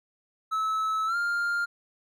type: tone with pitch glide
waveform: triangle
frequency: 1300 to 1401.4 Hz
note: E6 to F6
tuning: -24 to +6 cents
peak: -23 dBFS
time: 0.51-1.66 s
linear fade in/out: 20 ms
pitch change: +130 cents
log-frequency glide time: 1.06-1.16 s
effects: none